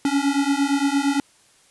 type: beating tone pair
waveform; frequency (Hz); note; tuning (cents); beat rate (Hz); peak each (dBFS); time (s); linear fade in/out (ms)
square; 276.1 / 284.8; C#4 / C#4; -7 / +47; 8.7; -22; 0.05-1.2; 2
effects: white hiss -56 dBFS RMS until 1.7 s + resampled to 24000 Hz